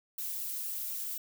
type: noise with flanger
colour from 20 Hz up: violet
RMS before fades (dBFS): -37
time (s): 0.18-1.18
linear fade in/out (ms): 5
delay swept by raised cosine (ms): 0.69 to 3.69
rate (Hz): 4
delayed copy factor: +0.85
effects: none